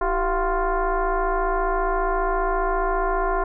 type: tone with frequency modulation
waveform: sine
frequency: 329.6 Hz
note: E4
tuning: in tune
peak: -19 dBFS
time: 0.01-3.44 s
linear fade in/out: 5 ms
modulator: 357 Hz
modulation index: 2.7
effects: none